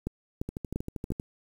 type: two click trains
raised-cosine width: 3 ms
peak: -21 / -17 dBFS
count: 10 / 4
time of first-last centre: 0.49-1.199 / 0.07-1.104 s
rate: 12.7 / 2.9 Hz
effects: 8-bit